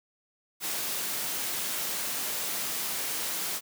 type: noise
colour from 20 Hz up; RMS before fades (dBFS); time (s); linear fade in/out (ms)
white; -32; 0.6-3.61; 50
effects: high-pass 150 Hz 12 dB/octave